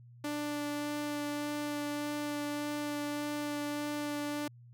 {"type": "tone with vibrato", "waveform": "sawtooth", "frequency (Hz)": 293.7, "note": "D4", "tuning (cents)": 0, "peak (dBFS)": -30, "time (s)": [0.24, 4.48], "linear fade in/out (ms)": 5, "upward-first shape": "sine", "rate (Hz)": 1.7, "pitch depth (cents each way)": 8, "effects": ["added 120 Hz sine -52 dBFS peak until 4.73 s"]}